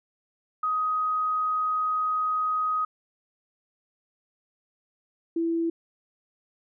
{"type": "tone pair in turn", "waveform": "sine", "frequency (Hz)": [1255, 332.4], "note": ["D#6", "E4"], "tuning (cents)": [15, 15], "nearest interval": "octave + major seventh", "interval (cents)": 2300, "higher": "first", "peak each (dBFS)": -23, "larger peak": "neither", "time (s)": [[0.63, 2.85], [5.36, 5.7]], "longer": "first", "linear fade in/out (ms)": 5, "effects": []}